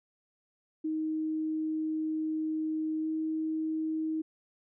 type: tone with pitch glide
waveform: sine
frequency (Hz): 313.6 to 316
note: D#4 to D#4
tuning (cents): +14 to +27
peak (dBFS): -29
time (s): 0.84-4.22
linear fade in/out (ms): 10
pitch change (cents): +13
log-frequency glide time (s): 3.01-3.07
effects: none